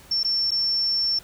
sine tone with dropouts, 5420 Hz, E8, 47 cents sharp, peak -20 dBFS, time 0.11-1.19 s, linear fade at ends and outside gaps 5 ms, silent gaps 0.232-0.246 / 0.508-0.516 s, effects pink hiss -49 dBFS RMS until 1.23 s

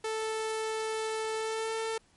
sawtooth tone with pitch glide, 440 to 446.7 Hz, A4 to A4, 0 to +26 cents, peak -27 dBFS, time 0.04-1.98 s, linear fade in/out 5 ms, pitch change +26 cents, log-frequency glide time 1.35-1.75 s, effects pink hiss -65 dBFS RMS until 2.16 s + MP3 48 kbps

